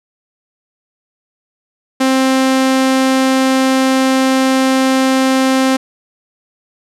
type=tone; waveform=sawtooth; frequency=263.4 Hz; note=C4; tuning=12 cents sharp; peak=-6 dBFS; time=2-5.77 s; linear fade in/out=10 ms; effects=low-pass 10000 Hz 12 dB/octave